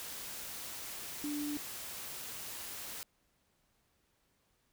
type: tone in noise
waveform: sine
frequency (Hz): 293.7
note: D4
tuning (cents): 0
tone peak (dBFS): -35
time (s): 1.24-1.57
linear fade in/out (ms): 0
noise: white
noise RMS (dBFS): -44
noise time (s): 0-3.03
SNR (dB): +6
effects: pink hiss -75 dBFS RMS until 4.72 s